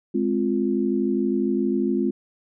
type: chord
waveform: sine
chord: F minor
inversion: first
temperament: just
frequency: 209.5 / 261.9 / 349.2 Hz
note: Ab3 / C4 / F4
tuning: +15 / +2 / 0 cents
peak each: -24 dBFS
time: 0.14-2.11 s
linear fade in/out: 10 ms
effects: none